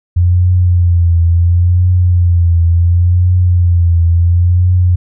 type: tone with vibrato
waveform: sine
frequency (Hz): 87.31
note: F2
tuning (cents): 0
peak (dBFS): -6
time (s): 0.16-4.96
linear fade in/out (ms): 10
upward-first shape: triangle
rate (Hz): 0.71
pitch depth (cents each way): 67
effects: none